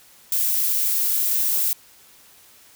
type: noise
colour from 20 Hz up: violet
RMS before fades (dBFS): -21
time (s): 0.32-1.73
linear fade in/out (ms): 2
effects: white hiss -51 dBFS RMS until 2.75 s